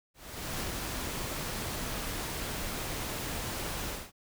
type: noise with ADSR envelope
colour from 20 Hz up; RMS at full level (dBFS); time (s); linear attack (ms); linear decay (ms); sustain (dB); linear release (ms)
pink; -34; 0.14-4.12; 490; 5; -2; 220
effects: none